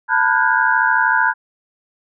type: tone cluster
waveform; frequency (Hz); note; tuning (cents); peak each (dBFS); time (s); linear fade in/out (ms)
sine; 894 / 990 / 1435 / 1508 / 1634; A5 / B5 / F6 / F#6 / G#6; +27 / +4 / +47 / +32 / -29; -19; 0.08-1.34; 50
effects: none